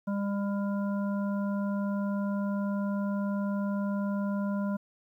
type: harmonic tone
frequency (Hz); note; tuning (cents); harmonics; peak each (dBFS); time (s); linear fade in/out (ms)
200.7; G3; +41; 1 / 3 / 5 / 7; -28 / -38 / -42 / -45; 0.07-4.77; 10
effects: 11-bit